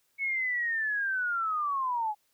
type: linear sweep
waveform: sine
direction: down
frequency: 2217 to 824 Hz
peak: -27 dBFS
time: 0.18-2.15 s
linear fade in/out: 50 ms
effects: white hiss -72 dBFS RMS until 2.33 s